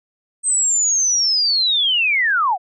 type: linear sweep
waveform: sine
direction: down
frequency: 8350 to 677 Hz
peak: -14 dBFS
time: 0.43-2.58 s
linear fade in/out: 50 ms
effects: none